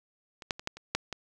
clicks, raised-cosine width 0.2 ms, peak -26 / -11 / -24 / -14 / -28 / -9 / -18 dBFS, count 7, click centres 0.422 / 0.508 / 0.595 / 0.674 / 0.77 / 0.95 / 1.127 s, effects none

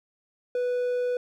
triangle tone, 493.5 Hz, B4, 1 cent flat, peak -22 dBFS, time 0.55-1.17 s, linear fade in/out 2 ms, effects none

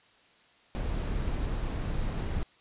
brown noise, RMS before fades -31 dBFS, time 0.75-2.43 s, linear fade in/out 0 ms, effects white hiss -61 dBFS RMS until 2.6 s + resampled to 8000 Hz

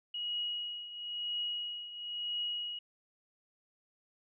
sine tone with tremolo, 2900 Hz, F#7, 35 cents flat, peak -32 dBFS, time 0.14-2.79 s, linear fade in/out 5 ms, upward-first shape triangle, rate 0.99 Hz, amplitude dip 75%, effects none

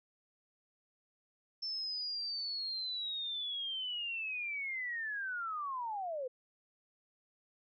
sine linear sweep, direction down, 5340 to 488.9 Hz, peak -36 dBFS, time 1.62-6.28 s, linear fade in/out 10 ms, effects none

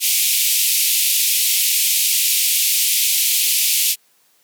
white band-pass noise, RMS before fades -17 dBFS, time 0-3.96 s, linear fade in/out 50 ms, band 2300 to 16000 Hz, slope 48 dB/octave, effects white hiss -58 dBFS RMS until 4.43 s + high-pass 150 Hz 12 dB/octave

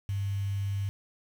sine tone with quantisation, 99.3 Hz, G2, 23 cents sharp, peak -28 dBFS, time 0.09-0.89 s, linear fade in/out 0 ms, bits 8, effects none

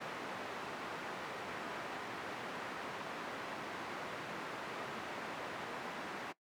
white band-pass noise, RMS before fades -44 dBFS, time 0-6.33 s, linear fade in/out 20 ms, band 170 to 1500 Hz, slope 12 dB/octave, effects noise-tail reverb RT60 0.1 s tail -19 dB re dry

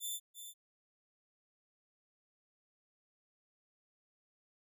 10% pulse tone with echo, 3537 Hz, A7, 8 cents sharp, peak -30 dBFS, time 0-0.2 s, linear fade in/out 50 ms, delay 340 ms, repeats 1, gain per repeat -9 dB, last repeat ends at 0.54 s, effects none

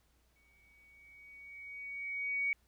sine tone with exponential growth, 2249 Hz, C#7, 24 cents sharp, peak -29 dBFS, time 0.36-2.53 s, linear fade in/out 1 ms, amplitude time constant 470 ms, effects added 60 Hz sine -70 dBFS peak until 2.67 s + pink hiss -74 dBFS RMS until 2.67 s

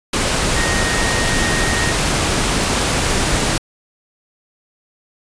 sine tone in noise, 1864.7 Hz, A#6, in tune, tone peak -22 dBFS, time 0.56-1.92 s, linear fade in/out 5 ms, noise pink, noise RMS -17 dBFS, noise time 0.13-3.58 s, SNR -8 dB, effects resampled to 22050 Hz

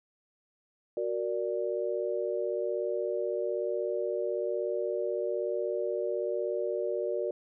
sine chord, Gb augmented, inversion none, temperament equal, 370 / 466.2 / 587.3 Hz, Gb4 / Bb4 / D5, 0 / 0 / 0 cents, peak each -33 dBFS, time 0.97-7.31 s, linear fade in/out 2 ms, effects none

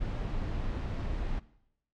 brown noise, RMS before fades -33 dBFS, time 0-1.4 s, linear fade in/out 20 ms, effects noise-tail reverb RT60 0.8 s tail -19 dB re dry + low-pass 4000 Hz 12 dB/octave

